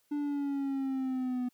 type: linear sweep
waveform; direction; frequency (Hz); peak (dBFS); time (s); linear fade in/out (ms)
triangle; down; 293.7 to 246.9; -28; 0.11-1.49; 10
effects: white hiss -72 dBFS RMS until 1.53 s